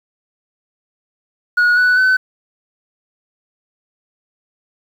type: tone with pitch steps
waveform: sine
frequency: 1452 / 1483.4 / 1515.4 Hz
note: F#6 / F#6 / F#6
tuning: -33 / +4 / +41 cents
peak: -7 dBFS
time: 1.57-2.17 s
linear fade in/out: 10 ms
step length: 200 ms
effects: tanh soft clip ceiling -9 dBFS + 7-bit